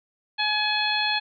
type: harmonic tone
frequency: 846 Hz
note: G#5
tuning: 32 cents sharp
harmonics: 1 / 2 / 3 / 4 / 5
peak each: -28 / -28 / -28 / -28 / -28 dBFS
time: 0.38-1.2 s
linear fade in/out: 20 ms
effects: none